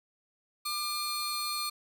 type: tone pair together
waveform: sawtooth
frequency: 1198 / 4277 Hz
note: D6 / C8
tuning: +34 / +37 cents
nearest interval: octave + minor seventh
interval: 2203 cents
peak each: -31 / -31 dBFS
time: 0.65-1.7 s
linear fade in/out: 10 ms
effects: none